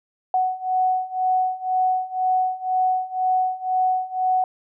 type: beating tone pair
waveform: sine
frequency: 742 / 744 Hz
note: F#5 / F#5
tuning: +5 / +9 cents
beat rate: 2 Hz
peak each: -23 / -21 dBFS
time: 0.34-4.44 s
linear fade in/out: 2 ms
effects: none